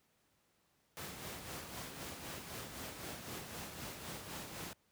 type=noise with tremolo; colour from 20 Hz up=pink; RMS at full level=-44 dBFS; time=0.97-4.73 s; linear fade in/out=0 ms; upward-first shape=sine; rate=3.9 Hz; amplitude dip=45%; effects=pink hiss -75 dBFS RMS until 4.91 s + high-pass 80 Hz 12 dB/octave

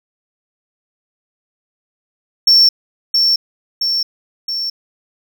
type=tone with echo; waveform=triangle; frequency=5440 Hz; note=F8; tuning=46 cents flat; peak=-5 dBFS; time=2.47-2.69 s; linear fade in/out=5 ms; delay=670 ms; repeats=3; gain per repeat=-4 dB; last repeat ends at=4.7 s; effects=none

